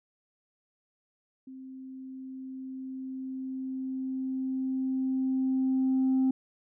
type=tone with level ramp; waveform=sine; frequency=262.3 Hz; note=C4; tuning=4 cents sharp; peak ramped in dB=-42 to -20 dBFS; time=1.47-6.31 s; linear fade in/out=5 ms; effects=tanh soft clip ceiling -20 dBFS